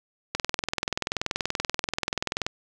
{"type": "click train", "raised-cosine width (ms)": 0.2, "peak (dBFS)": -8, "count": 45, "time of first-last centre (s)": [0.35, 2.465], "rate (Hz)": 20.8, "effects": []}